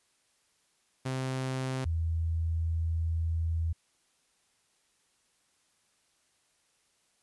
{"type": "tone pair in turn", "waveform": ["sawtooth", "sine"], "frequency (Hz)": [130.81, 82.04], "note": ["C3", "E2"], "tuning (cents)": [0, -8], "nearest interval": "minor sixth", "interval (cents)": 808, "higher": "first", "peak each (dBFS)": -27, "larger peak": "neither", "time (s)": [[1.05, 1.85], [1.85, 3.73]], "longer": "second", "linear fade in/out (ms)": 10, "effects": ["white hiss -71 dBFS RMS until 7.22 s", "resampled to 24000 Hz"]}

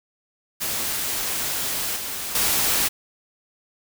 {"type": "noise with level steps", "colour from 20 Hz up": "white", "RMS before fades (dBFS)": [-26, -30, -21], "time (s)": [0.6, 2.89], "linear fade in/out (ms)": 20, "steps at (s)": [1.96, 2.35], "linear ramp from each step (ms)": 2, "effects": []}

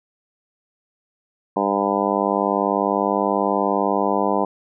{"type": "harmonic tone", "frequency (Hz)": 100.1, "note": "G2", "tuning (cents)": 37, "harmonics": [2, 3, 4, 5, 6, 7, 8, 9, 10], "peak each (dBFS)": [-26, -26, -26, -26, -26, -26, -26, -26, -26], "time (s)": [1.56, 4.45], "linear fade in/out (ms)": 5, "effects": []}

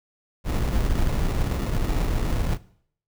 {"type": "noise with sample-and-hold", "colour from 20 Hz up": "brown", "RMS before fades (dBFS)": -23, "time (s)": [0.44, 2.58], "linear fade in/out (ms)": 50, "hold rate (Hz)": 1575, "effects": ["noise-tail reverb RT60 0.6 s tail -19 dB re dry"]}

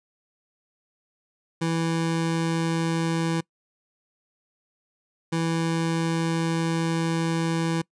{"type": "tone pair in turn", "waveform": "25% pulse", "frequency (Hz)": [164.81, 164.81], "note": ["E3", "E3"], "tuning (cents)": [0, 0], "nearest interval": "unison", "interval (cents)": 0, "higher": "neither", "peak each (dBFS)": -19, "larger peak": "neither", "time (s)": [[1.61, 3.41], [5.32, 7.82]], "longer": "second", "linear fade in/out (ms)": 10, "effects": ["noise-tail reverb RT60 0.1 s tail -24 dB re dry", "resampled to 22050 Hz"]}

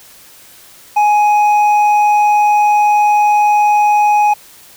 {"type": "tone with hard clipping", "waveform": "triangle", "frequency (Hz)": 835, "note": "G#5", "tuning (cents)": 9, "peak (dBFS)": -9, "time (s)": [0.96, 4.34], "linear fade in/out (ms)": 10, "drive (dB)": 8, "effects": ["white hiss -41 dBFS RMS until 4.76 s"]}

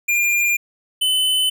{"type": "tone pair in turn", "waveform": "square", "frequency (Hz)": [2402, 3026], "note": ["D7", "F#7"], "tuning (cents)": [38, 38], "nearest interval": "major third", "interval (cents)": 400, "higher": "second", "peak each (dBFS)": -16, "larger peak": "neither", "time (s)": [[0.08, 0.57], [1.01, 1.5]], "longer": "neither", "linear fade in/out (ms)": 10, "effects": []}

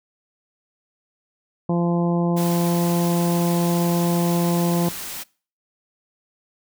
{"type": "harmonic tone", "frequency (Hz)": 172.2, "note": "F3", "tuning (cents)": -24, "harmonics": [1, 2, 3, 4, 5, 6], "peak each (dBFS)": [-19, -25, -29, -31, -33, -35], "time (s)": [1.69, 4.89], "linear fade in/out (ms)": 5}
{"type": "noise", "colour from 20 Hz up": "white", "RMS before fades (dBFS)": -32, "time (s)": [2.36, 5.24], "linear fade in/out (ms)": 20}
{"effects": ["noise-tail reverb RT60 0.4 s tail -23 dB re dry"]}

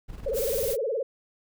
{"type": "noise with tremolo", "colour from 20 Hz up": "brown", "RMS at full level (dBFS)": -37, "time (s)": [0.08, 0.75], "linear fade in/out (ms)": 20, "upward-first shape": "square", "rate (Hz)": 20, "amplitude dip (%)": 55}
{"type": "tone with vibrato", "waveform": "sine", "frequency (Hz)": 495.4, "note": "B4", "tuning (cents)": 5, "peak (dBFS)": -25, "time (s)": [0.26, 1.03], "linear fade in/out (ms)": 5, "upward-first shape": "sine", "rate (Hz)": 19, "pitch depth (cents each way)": 240}
{"type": "noise", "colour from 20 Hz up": "blue", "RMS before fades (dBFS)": -33, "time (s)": [0.33, 0.77], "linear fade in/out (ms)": 50}
{"effects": []}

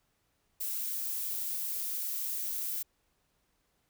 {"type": "noise", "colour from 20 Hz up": "violet", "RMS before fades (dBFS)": -35, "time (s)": [0.6, 2.83], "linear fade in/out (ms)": 10, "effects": ["pink hiss -75 dBFS RMS until 3.89 s"]}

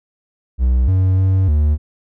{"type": "tone with pitch steps", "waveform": "triangle", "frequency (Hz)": [62.6, 93.8, 95, 75], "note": ["B1", "F#2", "F#2", "D2"], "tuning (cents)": [24, 24, 46, 37], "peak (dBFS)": -9, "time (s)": [0.58, 1.78], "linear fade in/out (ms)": 50, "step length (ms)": 300, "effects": []}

